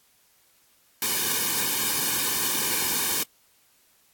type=noise with comb filter; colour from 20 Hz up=white; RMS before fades=-25 dBFS; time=1.02-3.23 s; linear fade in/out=2 ms; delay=1.5 ms; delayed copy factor=-0.85; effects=white hiss -62 dBFS RMS until 4.13 s + AAC 64 kbps